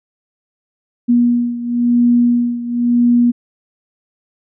sine beating tone pair, 240 / 240.97 Hz, B3 / B3, -49 / -42 cents, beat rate 0.97 Hz, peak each -12 / -16 dBFS, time 1.08-3.32 s, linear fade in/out 20 ms, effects none

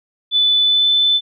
sine tone with pitch glide, 3490 to 3516 Hz, A7 to A7, -15 to -2 cents, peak -11 dBFS, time 0.31-1.21 s, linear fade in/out 50 ms, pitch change +13 cents, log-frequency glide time 0.61-0.88 s, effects none

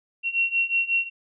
sine beating tone pair, 2730 / 2735.5 Hz, F7 / F7, -40 / -37 cents, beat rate 5.5 Hz, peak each -25 / -23 dBFS, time 0.23-1.1 s, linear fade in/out 50 ms, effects none

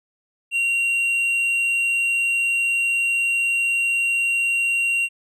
sine tone with tanh clipping, 2756 Hz, F7, 24 cents flat, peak -19 dBFS, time 0.51-5.09 s, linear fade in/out 50 ms, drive 5 dB, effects none

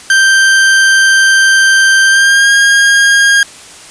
40% pulse tone with pitch glide, 1568 to 1622.4 Hz, G6 to G#6, 0 to -41 cents, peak -4 dBFS, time 0.1-3.43 s, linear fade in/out 2 ms, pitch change +59 cents, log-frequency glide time 2.05-2.5 s, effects white hiss -33 dBFS RMS until 3.9 s + resampled to 22050 Hz

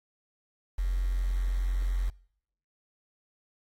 sine tone with quantisation, 45 Hz, F#1, 47 cents flat, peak -25 dBFS, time 0.78-2.1 s, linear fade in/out 10 ms, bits 8, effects noise-tail reverb RT60 0.7 s tail -24 dB re dry + AAC 48 kbps

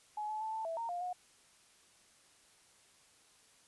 sine tone with pitch steps, 845 / 860 / 877 / 884 / 658 / 922 / 703 / 723 Hz, G#5 / A5 / A5 / A5 / E5 / A#5 / F5 / F#5, +30 / -40 / -6 / +8 / -3 / -19 / +11 / -40 cents, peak -36 dBFS, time 0.17-1.13 s, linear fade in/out 5 ms, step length 120 ms, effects white hiss -65 dBFS RMS until 3.67 s + resampled to 24000 Hz

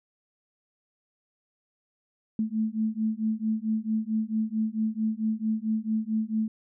sine beating tone pair, 216.8 / 221.3 Hz, A3 / A3, -25 / +10 cents, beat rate 4.5 Hz, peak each -28 / -28 dBFS, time 2.39-6.48 s, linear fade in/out 2 ms, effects none

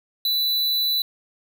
square tone, 3976 Hz, B7, 11 cents sharp, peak -20 dBFS, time 0.25-1.02 s, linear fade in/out 2 ms, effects none

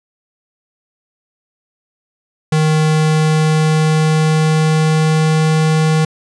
square tone with pitch glide, 155.7 to 157.24 Hz, D#3 to D#3, +2 to +19 cents, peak -11 dBFS, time 2.52-6.05 s, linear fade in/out 5 ms, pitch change +17 cents, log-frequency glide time 2.71-5.49 s, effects resampled to 22050 Hz

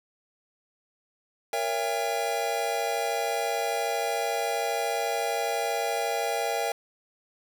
square chord, A# diminished seventh, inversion none, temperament just, 466.2 / 559.4 / 671.3 / 805.5 Hz, A#4 / C#5 / E5 / G5, 0 / +16 / +31 / +47 cents, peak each -33 / -35 / -32 / -31 dBFS, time 1.53-6.72 s, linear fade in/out 2 ms, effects none

